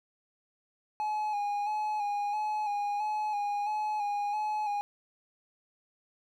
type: tone with vibrato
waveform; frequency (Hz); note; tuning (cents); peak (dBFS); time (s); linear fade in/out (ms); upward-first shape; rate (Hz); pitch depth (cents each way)
triangle; 835; G#5; +9; -27; 1-4.81; 0; square; 1.5; 32
effects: none